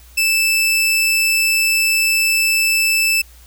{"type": "tone", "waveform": "sawtooth", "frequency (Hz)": 2637, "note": "E7", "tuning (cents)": 0, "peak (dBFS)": -10, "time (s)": [0.17, 3.22], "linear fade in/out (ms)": 10, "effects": ["added 60 Hz sine -42 dBFS peak until 3.46 s", "white hiss -48 dBFS RMS until 3.46 s"]}